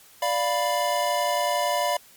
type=chord; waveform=square; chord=B diminished; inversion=first; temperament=equal; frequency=587.3 / 698.5 / 987.8 Hz; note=D5 / F5 / B5; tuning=0 / 0 / 0 cents; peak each=-27 dBFS; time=0.22-1.97 s; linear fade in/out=5 ms; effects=white hiss -52 dBFS RMS until 2.16 s + MP3 96 kbps